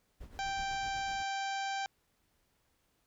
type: noise with tremolo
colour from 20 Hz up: brown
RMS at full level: -47 dBFS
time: 0.2-1.23 s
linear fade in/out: 10 ms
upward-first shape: sine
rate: 8 Hz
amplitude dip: 65%
type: harmonic tone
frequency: 784 Hz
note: G5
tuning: in tune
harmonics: 1 / 2 / 3 / 4 / 5 / 6 / 7 / 8 / 9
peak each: -35 / -41 / -45 / -47 / -49 / -51 / -52 / -53 / -54 dBFS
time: 0.39-1.86 s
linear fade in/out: 0 ms
effects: pink hiss -75 dBFS RMS until 3.06 s